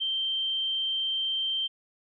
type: tone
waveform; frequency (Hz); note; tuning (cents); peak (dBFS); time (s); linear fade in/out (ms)
sine; 3136; G7; 0; -26; 0-1.68; 20
effects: none